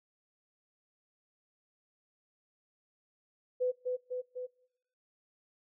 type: tone with echo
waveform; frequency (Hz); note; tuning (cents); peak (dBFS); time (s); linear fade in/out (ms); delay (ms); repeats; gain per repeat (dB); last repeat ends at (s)
sine; 502; B4; +28; -27; 3.6-3.72; 20; 250; 3; -3; 4.47
effects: noise-tail reverb RT60 0.8 s tail -22 dB re dry

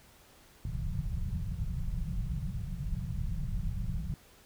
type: low-pass noise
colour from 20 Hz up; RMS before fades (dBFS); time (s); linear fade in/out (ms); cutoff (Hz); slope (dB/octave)
pink; -34; 0.65-4.14; 2; 190; 96
effects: pink hiss -59 dBFS RMS until 4.45 s

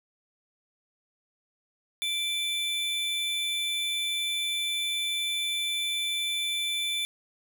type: tone pair together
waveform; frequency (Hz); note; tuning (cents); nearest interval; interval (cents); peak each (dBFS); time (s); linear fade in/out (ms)
square; 2341 / 3508; D7 / A7; -6 / -6; perfect fifth; 700; -34 / -29; 2.02-7.05; 0
effects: none

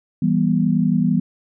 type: chord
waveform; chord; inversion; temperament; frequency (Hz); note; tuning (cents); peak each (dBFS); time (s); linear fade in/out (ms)
sine; E minor; none; equal with one note detuned; 164.81 / 196 / 243.1; E3 / G3 / B3; 0 / 0 / -27; -19; 0.22-1.2; 5
effects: none

